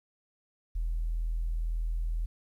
sine tone, 40.93 Hz, E1, 12 cents flat, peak -27 dBFS, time 0.75-2.26 s, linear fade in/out 10 ms, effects tanh soft clip ceiling -24 dBFS + 11-bit

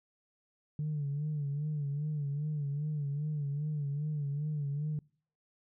sine tone with vibrato, 146.83 Hz, D3, in tune, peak -30 dBFS, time 0.79-4.99 s, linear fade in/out 2 ms, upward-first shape sine, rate 2.5 Hz, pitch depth 76 cents each way, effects noise-tail reverb RT60 0.5 s tail -26 dB re dry + tanh soft clip ceiling -28 dBFS

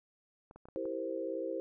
clicks, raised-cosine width 1 ms, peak -38 dBFS, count 5, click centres 0.511 / 0.56 / 0.655 / 0.686 / 0.855 s
sine chord, C dominant seventh, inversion first, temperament equal, 329.6 / 392 / 466.2 / 523.3 Hz, E4 / G4 / Bb4 / C5, 0 / 0 / 0 / 0 cents, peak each -40 / -41 / -42 / -38 dBFS, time 0.76-1.6 s, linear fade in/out 0 ms
effects none

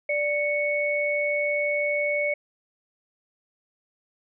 sine tone pair together, 587.3 / 2217 Hz, D5 / C#7, 0 / 0 cents, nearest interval octave + major seventh, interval 2300 cents, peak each -25 dBFS, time 0.09-2.34 s, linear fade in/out 5 ms, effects none

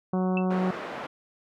harmonic tone, 185 Hz, F#3, in tune, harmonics 1 / 2 / 3 / 4 / 5 / 6 / 7 / 8, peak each -24 / -31 / -35 / -35 / -41 / -40 / -47 / -51 dBFS, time 0.13-0.71 s, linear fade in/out 5 ms
sine tone with exponential decay, 2653 Hz, E7, 10 cents sharp, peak -26 dBFS, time 0.37-0.46 s, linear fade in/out 2 ms, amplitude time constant 18 ms
pink band-pass noise, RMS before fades -36 dBFS, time 0.5-1.07 s, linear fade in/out 10 ms, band 330 to 1700 Hz, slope 12 dB/octave
effects none

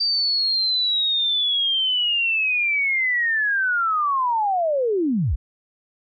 sine linear sweep, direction down, 4675 to 41.7 Hz, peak -18 dBFS, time 0-5.36 s, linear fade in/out 10 ms, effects none

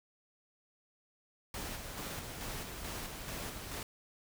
pink noise with tremolo, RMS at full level -41 dBFS, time 1.54-3.83 s, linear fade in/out 2 ms, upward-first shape square, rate 2.3 Hz, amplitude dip 35%, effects none

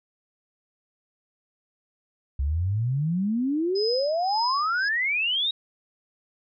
sine exponential sweep, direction up, 65.41 to 3844 Hz, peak -22 dBFS, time 2.39-5.51 s, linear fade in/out 5 ms
sine tone with tremolo, 5050 Hz, D#8, 25 cents sharp, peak -26 dBFS, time 3.75-4.89 s, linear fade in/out 10 ms, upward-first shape sine, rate 1.8 Hz, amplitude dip 85%
effects none

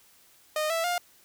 sawtooth tone with pitch steps, 615 / 659.1 / 706.4 Hz, D#5 / E5 / F5, -20 / 0 / +20 cents, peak -22 dBFS, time 0.56-0.98 s, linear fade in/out 2 ms, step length 140 ms, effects white hiss -59 dBFS RMS until 1.24 s

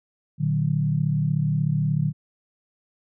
sine tone cluster, 117.2 / 150.5 / 186.9 Hz, A#2 / D3 / F#3, +10 / +43 / +18 cents, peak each -27 / -21 / -28 dBFS, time 0.38-2.13 s, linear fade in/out 50 ms, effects none

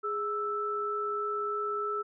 sine tone pair together, 415.3 / 1318.5 Hz, G#4 / E6, 0 / 0 cents, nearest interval octave + minor sixth, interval 2000 cents, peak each -34 / -31 dBFS, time 0.03-2.03 s, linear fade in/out 20 ms, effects none

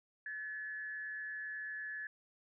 sine tone with frequency modulation, 1717 Hz, A6, 43 cents flat, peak -40 dBFS, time 0.26-2.07 s, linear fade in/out 2 ms, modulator 158 Hz, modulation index 0.44, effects none

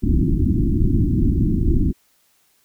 pink low-pass noise, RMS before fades -17 dBFS, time 0.02-1.93 s, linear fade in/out 20 ms, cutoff 350 Hz, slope 96 dB/octave, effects white hiss -61 dBFS RMS until 2.64 s

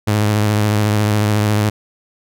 sawtooth tone with vibrato, 105.4 Hz, G#2, 26 cents sharp, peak -9 dBFS, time 0.07-1.7 s, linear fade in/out 10 ms, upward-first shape sine, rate 14 Hz, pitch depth 36 cents each way, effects none

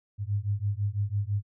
sine beating tone pair, 99.2 / 105.2 Hz, G2 / G#2, +21 / +23 cents, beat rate 6 Hz, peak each -29 dBFS, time 0.18-1.43 s, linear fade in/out 50 ms, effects none

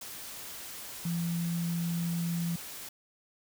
sine tone in noise, 170 Hz, F3, 46 cents flat, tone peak -29 dBFS, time 1.05-2.56 s, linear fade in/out 5 ms, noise white, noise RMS -43 dBFS, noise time 0.01-2.89 s, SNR +11 dB, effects none

